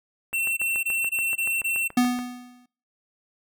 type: click train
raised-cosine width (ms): 0.5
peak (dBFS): -23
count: 14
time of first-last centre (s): 0.33-2.19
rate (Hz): 6.99
type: tone bursts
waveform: square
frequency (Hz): 2704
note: E7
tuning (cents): +43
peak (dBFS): -24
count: 6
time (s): 0.33-1.88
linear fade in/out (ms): 10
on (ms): 240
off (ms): 22
type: tone with exponential decay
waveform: square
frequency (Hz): 246.9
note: B3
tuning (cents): 0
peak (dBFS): -16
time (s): 1.97-2.66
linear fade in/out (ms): 5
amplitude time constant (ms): 150
effects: noise-tail reverb RT60 0.4 s tail -22 dB re dry